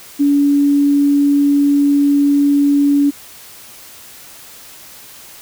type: tone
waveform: sine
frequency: 285 Hz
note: C#4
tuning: 48 cents sharp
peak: -9 dBFS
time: 0.19-3.11 s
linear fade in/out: 20 ms
effects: white hiss -38 dBFS RMS until 5.41 s